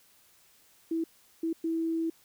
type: tone bursts at uneven times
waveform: sine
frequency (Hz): 327.5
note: E4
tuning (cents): -11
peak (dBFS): -27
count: 3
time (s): 0.91-1.04 / 1.43-1.53 / 1.64-2.1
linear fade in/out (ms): 5
effects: white hiss -62 dBFS RMS until 2.24 s